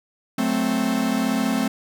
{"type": "chord", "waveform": "45% pulse", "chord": "F# diminished", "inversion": "none", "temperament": "equal", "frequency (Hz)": [185, 220, 261.6], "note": ["F#3", "A3", "C4"], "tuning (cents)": [0, 0, 0], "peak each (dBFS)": [-29, -23, -23], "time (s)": [0.38, 1.68], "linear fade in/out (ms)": 5, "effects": []}